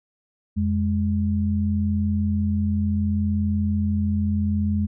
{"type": "tone pair together", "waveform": "sine", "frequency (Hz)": [87.02, 207.7], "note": ["F2", "G#3"], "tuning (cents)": [-6, 0], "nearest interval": "octave + minor third", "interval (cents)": 1506, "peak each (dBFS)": -22, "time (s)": [0.56, 4.87], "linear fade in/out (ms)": 20, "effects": []}